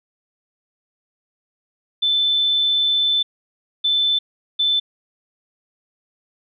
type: tone bursts at uneven times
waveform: sine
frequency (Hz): 3524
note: A7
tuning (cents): +2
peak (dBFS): -15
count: 3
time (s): 2.02-3.23 / 3.84-4.19 / 4.59-4.8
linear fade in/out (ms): 10
effects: none